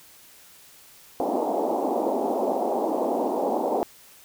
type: band-pass noise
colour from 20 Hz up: white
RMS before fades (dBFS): -25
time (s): 1.2-3.83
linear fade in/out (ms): 0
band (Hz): 230 to 860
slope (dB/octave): 48
effects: white hiss -51 dBFS RMS until 4.24 s